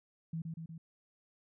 sine tone with echo, 163.1 Hz, E3, 18 cents flat, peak -35 dBFS, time 0.33-0.42 s, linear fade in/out 5 ms, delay 120 ms, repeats 3, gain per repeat -3 dB, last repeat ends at 0.78 s, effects none

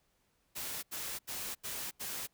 white noise bursts, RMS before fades -40 dBFS, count 5, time 0.55-2.274 s, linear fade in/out 20 ms, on 280 ms, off 81 ms, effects pink hiss -75 dBFS RMS until 2.33 s

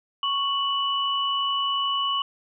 sine tone pair together, 1108.7 / 2960 Hz, C#6 / F#7, 0 / 0 cents, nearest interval octave + perfect fourth, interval 1700 cents, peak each -25 dBFS, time 0.23-2.22 s, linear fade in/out 2 ms, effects none

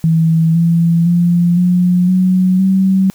sine tone with pitch steps, 162.7 / 167.95 / 173.37 / 178.97 / 184.75 / 190.71 Hz, E3 / E3 / F3 / F3 / F#3 / G3, -22 / +33 / -12 / +43 / -2 / -47 cents, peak -8 dBFS, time 0.04-3.1 s, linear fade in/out 0 ms, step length 510 ms, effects white hiss -46 dBFS RMS until 3.14 s

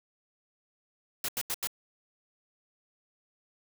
white noise bursts, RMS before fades -32 dBFS, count 4, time 1.24-1.672 s, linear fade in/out 2 ms, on 45 ms, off 84 ms, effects none

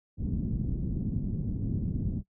white low-pass noise, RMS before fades -31 dBFS, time 0.17-2.23 s, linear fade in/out 50 ms, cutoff 220 Hz, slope 24 dB/octave, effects noise-tail reverb RT60 0.1 s tail -20 dB re dry

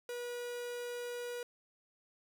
45% pulse tone, 484.3 Hz, B4, 34 cents flat, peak -39 dBFS, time 0.09-1.43 s, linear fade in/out 2 ms, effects none

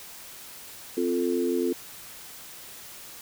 sine chord, F major, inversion second, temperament equal, 261.6 / 349.2 / 440 Hz, C4 / F4 / A4, 0 / 0 / 0 cents, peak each -28 / -26 / -29 dBFS, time 0.97-1.73 s, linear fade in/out 5 ms, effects white hiss -44 dBFS RMS until 3.21 s

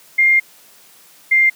sine tone pair in turn, 2115 / 2103 Hz, C7 / C7, +18 / +8 cents, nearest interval unison, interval 10 cents, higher first, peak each -9 dBFS, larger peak neither, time 0.18-0.4 / 1.31-1.5 s, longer first, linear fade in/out 10 ms, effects white hiss -47 dBFS RMS until 1.55 s + high-pass 150 Hz 12 dB/octave

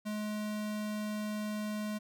square tone, 211.5 Hz, G#3, 32 cents sharp, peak -35 dBFS, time 0.05-1.99 s, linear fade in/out 20 ms, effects none

